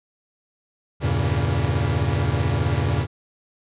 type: chord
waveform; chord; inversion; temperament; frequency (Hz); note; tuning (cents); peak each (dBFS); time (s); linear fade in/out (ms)
45% pulse; E diminished seventh; none; equal with one note detuned; 82.41 / 98 / 116.54 / 141.26; E2 / G2 / Bb2 / Db3; 0 / 0 / 0 / +33; -25; 1-3.07; 50
effects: resampled to 8000 Hz